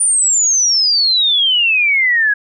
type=exponential sweep; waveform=sine; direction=down; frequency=9470 to 1640 Hz; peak=-10 dBFS; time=0-2.34 s; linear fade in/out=10 ms; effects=none